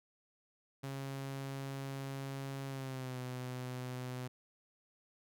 sawtooth tone with pitch glide, 136.4 to 126.53 Hz, C#3 to B2, -28 to +42 cents, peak -36 dBFS, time 0.83-4.28 s, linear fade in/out 10 ms, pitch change -130 cents, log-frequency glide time 2.68-3.19 s, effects none

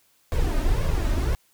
brown noise with flanger, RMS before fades -22 dBFS, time 0.32-1.35 s, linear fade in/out 0 ms, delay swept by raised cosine 1.8 to 3.3 ms, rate 1.9 Hz, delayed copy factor +0.7, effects white hiss -63 dBFS RMS until 1.53 s

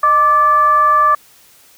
sine tone with frequency modulation, 1174.7 Hz, D6, in tune, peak -8 dBFS, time 0.03-1.15 s, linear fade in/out 5 ms, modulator 558 Hz, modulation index 0.39, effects white hiss -47 dBFS RMS until 1.77 s

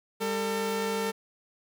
sawtooth tone pair together, 200 / 449 Hz, G3 / A4, +35 / +35 cents, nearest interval octave + major second, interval 1400 cents, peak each -29 / -25 dBFS, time 0.2-1.12 s, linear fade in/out 20 ms, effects none

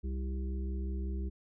harmonic tone, 65.41 Hz, C2, in tune, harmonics 1 / 3 / 5 / 6, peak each -33 / -43 / -47 / -49 dBFS, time 0.03-1.3 s, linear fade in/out 20 ms, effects none

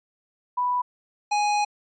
sine / square tone pair in turn, 987.8 / 830.6 Hz, B5 / G#5, 0 / 0 cents, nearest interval minor third, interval 300 cents, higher first, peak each -21 dBFS, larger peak neither, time 0.57-0.82 / 1.31-1.65 s, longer second, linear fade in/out 10 ms, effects resampled to 16000 Hz

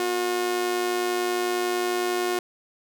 sawtooth tone with amplitude modulation, 360 Hz, F#4, 47 cents flat, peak -17 dBFS, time 0-2.39 s, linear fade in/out 2 ms, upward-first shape sine, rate 111 Hz, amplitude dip 50%, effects none

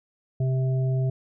harmonic tone, 130.81 Hz, C3, in tune, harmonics 1 / 3 / 5, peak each -21 / -35 / -37 dBFS, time 0.4-1.1 s, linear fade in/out 5 ms, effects none

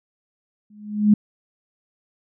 sine tone with exponential growth, 209.5 Hz, G#3, 15 cents sharp, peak -8 dBFS, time 0.7-1.14 s, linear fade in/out 5 ms, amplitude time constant 94 ms, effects none

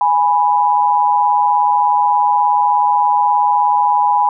sine tone pair together, 828.8 / 987.8 Hz, G#5 / B5, -4 / 0 cents, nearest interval minor third, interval 304 cents, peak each -13 dBFS, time 0.01-4.29 s, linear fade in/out 2 ms, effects none

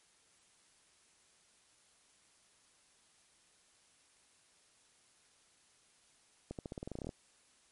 accelerating click train, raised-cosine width 2 ms, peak -28 dBFS, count 14, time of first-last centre 6.51-7.092 s, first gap 78 ms, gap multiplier 0.9, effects white hiss -68 dBFS RMS until 7.71 s + MP3 48 kbps

